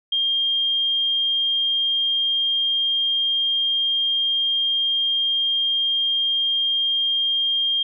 sine tone, 3211 Hz, G7, 41 cents sharp, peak -18 dBFS, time 0.12-7.83 s, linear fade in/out 5 ms, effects none

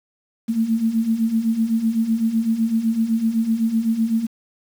sine beating tone pair, 220 / 227.9 Hz, A3 / A#3, 0 / -39 cents, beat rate 7.9 Hz, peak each -23 / -18 dBFS, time 0.48-4.27 s, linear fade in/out 20 ms, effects 7-bit

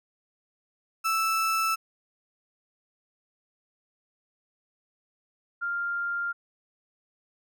35% pulse / sine tone pair in turn, 1318.5 / 1396.9 Hz, E6 / F6, 0 / 0 cents, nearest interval minor second, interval 100 cents, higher second, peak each -22 / -27 dBFS, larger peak first, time 1.04-1.76 / 5.61-6.33 s, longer neither, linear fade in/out 20 ms, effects none

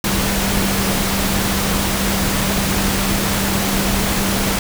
sine tone in noise, 196 Hz, G3, in tune, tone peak -21 dBFS, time 0.04-4.59 s, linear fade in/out 2 ms, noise pink, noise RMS -19 dBFS, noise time 0.04-4.59 s, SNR -5 dB, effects none

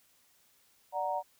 sine chord, D augmented, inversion none, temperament equal, 587.3 / 740 / 932.3 Hz, D5 / F#5 / A#5, 0 / 0 / 0 cents, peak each -36 / -34 / -34 dBFS, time 0.92-1.23 s, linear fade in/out 50 ms, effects white hiss -67 dBFS RMS until 1.39 s

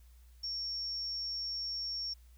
sine tone, 5490 Hz, F8, 31 cents flat, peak -35 dBFS, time 0.43-2.14 s, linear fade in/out 10 ms, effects added 60 Hz sine -55 dBFS peak until 2.37 s + white hiss -70 dBFS RMS until 2.37 s

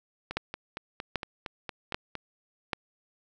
two click trains, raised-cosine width 0.3 ms, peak -19 / -12 dBFS, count 9 / 4, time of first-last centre 0.31-2.153 / 0.37-2.732 s, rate 4.34 / 1.27 Hz, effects none

